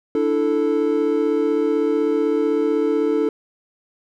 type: chord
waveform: triangle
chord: D suspended second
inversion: none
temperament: equal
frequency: 293.7 / 329.6 / 440 Hz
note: D4 / E4 / A4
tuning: 0 / 0 / 0 cents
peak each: -20 / -21 / -17 dBFS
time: 0.15-3.29 s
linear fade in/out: 2 ms
effects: none